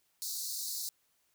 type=high-pass noise; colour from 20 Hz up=pink; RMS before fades=-38 dBFS; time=0.22-0.89 s; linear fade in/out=0 ms; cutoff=4000 Hz; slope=96 dB/octave; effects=white hiss -74 dBFS RMS until 1.34 s